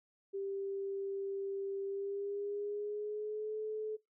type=tone with pitch glide; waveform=sine; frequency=393.3 to 431.4 Hz; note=G4 to A4; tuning=+6 to -34 cents; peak=-36 dBFS; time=0.33-3.97 s; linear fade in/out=20 ms; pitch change=+160 cents; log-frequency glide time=1.85-3.57 s; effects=noise-tail reverb RT60 0.2 s tail -23 dB re dry